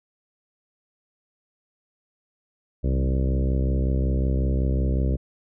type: harmonic tone with a mistuned harmonic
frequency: 65.4 Hz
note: C2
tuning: in tune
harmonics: 1 / 2 / 3 / 4 / 5 / 6 / 7 / 8 / 9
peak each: -21 / -27 / -31 / -33 / -35 / -37 / -38 / -39 / -40 dBFS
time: 2.83-5.17 s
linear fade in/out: 20 ms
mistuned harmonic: 2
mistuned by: +36 cents
effects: none